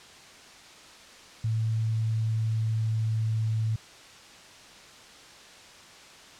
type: tone with pitch glide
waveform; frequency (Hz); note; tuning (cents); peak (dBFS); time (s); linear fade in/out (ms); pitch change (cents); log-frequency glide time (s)
sine; 111.4 to 110.57; A2 to A2; +22 to +9; -24; 1.44-3.76; 5; -13; 1.65-3.4
effects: white hiss -49 dBFS RMS until 6.39 s + low-pass 6000 Hz 12 dB/octave